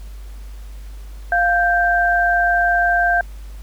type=tone pair together; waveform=sine; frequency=700 / 1571.4 Hz; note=F5 / G6; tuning=+4 / +4 cents; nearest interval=octave + major second; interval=1400 cents; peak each=-16 dBFS; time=1.32-3.21 s; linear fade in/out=2 ms; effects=added 50 Hz sine -31 dBFS peak until 3.62 s + pink hiss -49 dBFS RMS until 3.62 s